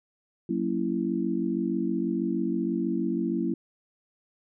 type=chord; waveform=sine; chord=F# dominant seventh; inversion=none; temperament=just; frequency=185 / 231.2 / 277.5 / 333 Hz; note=F#3 / A#3 / C#4 / E4; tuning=0 / -14 / +2 / +18 cents; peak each=-31 / -30 / -32 / -29 dBFS; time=0.49-3.54 s; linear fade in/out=5 ms; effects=none